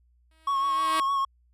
5% pulse tone with exponential growth, 318.6 Hz, D#4, 41 cents sharp, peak -15 dBFS, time 0.31-1 s, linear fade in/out 1 ms, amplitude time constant 150 ms
triangle tone with vibrato, 1100 Hz, C#6, 14 cents flat, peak -21 dBFS, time 0.47-1.25 s, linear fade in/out 5 ms, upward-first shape triangle, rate 6.5 Hz, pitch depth 37 cents each way
effects added 60 Hz sine -60 dBFS peak until 1.53 s + resampled to 32000 Hz

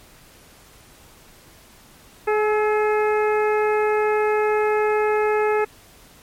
harmonic tone with a mistuned harmonic, 424.4 Hz, G#4, 38 cents sharp, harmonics 1 / 2 / 3 / 4 / 5 / 6, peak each -18 / -24 / -28 / -30 / -32 / -34 dBFS, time 2.27-5.65 s, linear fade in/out 10 ms, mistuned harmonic 3, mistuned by +37 cents, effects pink hiss -49 dBFS RMS until 6.22 s + MP3 64 kbps

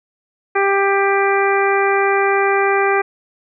harmonic tone, 395.2 Hz, G4, 14 cents sharp, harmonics 1 / 2 / 3 / 4 / 5 / 6, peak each -16 / -19 / -21 / -22 / -23 / -24 dBFS, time 0.55-3.02 s, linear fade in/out 10 ms, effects none

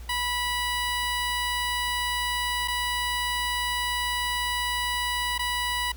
15% pulse tone with dropouts, 980 Hz, B5, 14 cents flat, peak -19 dBFS, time 0.09-5.92 s, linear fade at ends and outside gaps 5 ms, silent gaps 2.677-2.681 / 5.38-5.392 s, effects added 59 Hz sine -38 dBFS peak until 5.96 s + pink hiss -51 dBFS RMS until 5.96 s

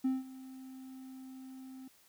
triangle tone with ADSR envelope, 261.6 Hz, C4, in tune, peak -24 dBFS, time 0.04-1.88 s, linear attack 12 ms, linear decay 180 ms, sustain -20 dB, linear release 4 ms, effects tanh soft clip ceiling -22 dBFS + white hiss -65 dBFS RMS until 2.08 s

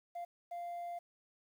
sine tone bursts at uneven times, 695 Hz, F5, 9 cents flat, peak -37 dBFS, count 2, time 0.15-0.25 / 0.51-0.99 s, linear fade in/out 10 ms, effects tanh soft clip ceiling -39 dBFS + 11-bit

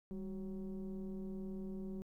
sine tone with frequency modulation, 196 Hz, G3, in tune, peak -39 dBFS, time 0.11-2.02 s, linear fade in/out 0 ms, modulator 177 Hz, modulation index 0.87, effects tanh soft clip ceiling -38 dBFS + 13-bit

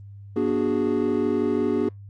triangle chord, G# half-diminished seventh, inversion first, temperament equal with one note detuned, 240.9 / 293.7 / 370 / 415.3 Hz, B3 / D4 / F#4 / G#4, -43 / 0 / 0 / 0 cents, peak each -24 dBFS, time 0.36-1.89 s, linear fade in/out 5 ms, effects added 100 Hz sine -39 dBFS peak until 2.09 s + Opus 32 kbps

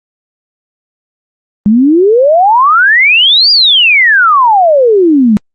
sine exponential two-way sweep, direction up then down, 200 to 4909 to 200 Hz, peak -3 dBFS, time 1.66-5.37 s, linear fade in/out 0 ms, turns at 3.51 s, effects Opus 32 kbps

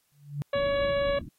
sine tone with exponential growth, 144.2 Hz, D3, 31 cents flat, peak -25 dBFS, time 0.12-0.42 s, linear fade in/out 0 ms, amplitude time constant 65 ms
harmonic tone, 563 Hz, C#5, 27 cents sharp, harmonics 1 / 2 / 3 / 4 / 5 / 6 / 7, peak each -24 / -36 / -37 / -40 / -44 / -45 / -45 dBFS, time 0.53-1.19 s, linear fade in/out 5 ms
pink low-pass noise, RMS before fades -39 dBFS, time 0.55-1.29 s, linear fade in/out 5 ms, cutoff 330 Hz, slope 96 dB/octave
effects white hiss -71 dBFS RMS until 1.38 s + AAC 48 kbps

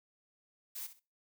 blue noise with echo, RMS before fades -42 dBFS, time 0.75-0.87 s, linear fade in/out 10 ms, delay 64 ms, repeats 2, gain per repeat -12 dB, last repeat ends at 0.998 s, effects noise-tail reverb RT60 0.3 s tail -21 dB re dry

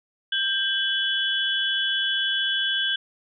sine tone cluster, 1582 / 3021 / 3375 Hz, G6 / F#7 / G#7, +15 / +35 / +27 cents, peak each -26 dBFS, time 0.32-2.96 s, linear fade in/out 5 ms, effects none

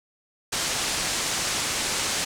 white low-pass noise, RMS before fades -27 dBFS, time 0.52-2.25 s, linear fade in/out 10 ms, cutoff 8400 Hz, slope 24 dB/octave, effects none

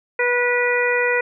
harmonic tone, 488 Hz, B4, 21 cents flat, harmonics 1 / 2 / 3 / 4 / 5, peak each -20 / -27 / -24 / -21 / -25 dBFS, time 0.19-1.21 s, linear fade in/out 5 ms, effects none

